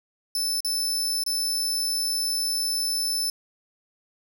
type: tone with dropouts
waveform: sawtooth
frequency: 5274 Hz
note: E8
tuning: in tune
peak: -21 dBFS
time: 0.35-3.3 s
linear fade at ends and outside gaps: 2 ms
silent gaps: 0.605-0.647 / 1.237-1.263 s
effects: none